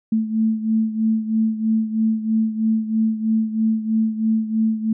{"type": "beating tone pair", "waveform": "sine", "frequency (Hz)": [220, 223.1], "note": ["A3", "A3"], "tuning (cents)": [0, 24], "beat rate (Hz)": 3.1, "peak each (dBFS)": [-18, -23], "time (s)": [0.12, 4.93], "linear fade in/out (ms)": 5, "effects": []}